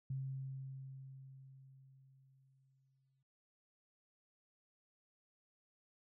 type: tone with exponential decay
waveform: sine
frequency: 133.7 Hz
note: C3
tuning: 38 cents sharp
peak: -37 dBFS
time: 0.1-3.23 s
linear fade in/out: 5 ms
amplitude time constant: 680 ms
effects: noise-tail reverb RT60 0.6 s tail -18 dB re dry